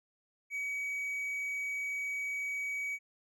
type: tone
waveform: triangle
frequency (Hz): 2267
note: C#7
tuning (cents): +38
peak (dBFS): -32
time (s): 0.5-2.99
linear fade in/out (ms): 50
effects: none